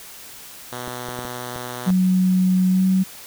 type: tone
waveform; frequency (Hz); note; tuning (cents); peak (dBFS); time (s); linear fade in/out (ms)
5% pulse; 123.47; B2; 0; -18; 0.72-1.91; 5
type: clicks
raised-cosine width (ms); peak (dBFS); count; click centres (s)
2; -21; 6; 0.879 / 1.087 / 1.19 / 1.251 / 1.561 / 1.904
type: tone with pitch glide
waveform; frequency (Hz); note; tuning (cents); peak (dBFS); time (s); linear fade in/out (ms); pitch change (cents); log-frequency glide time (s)
sine; 185 to 188.23; F#3 to F#3; 0 to +30; -14; 1.86-3.04; 20; +30; 2.68-2.85
effects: white hiss -40 dBFS RMS until 3.26 s